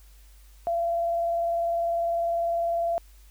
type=tone with vibrato; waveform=sine; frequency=680 Hz; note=F5; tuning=46 cents flat; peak=-23 dBFS; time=0.67-2.98 s; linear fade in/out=0 ms; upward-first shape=sine; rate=20 Hz; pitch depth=23 cents each way; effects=added 50 Hz sine -49 dBFS peak until 3.3 s + white hiss -60 dBFS RMS until 3.3 s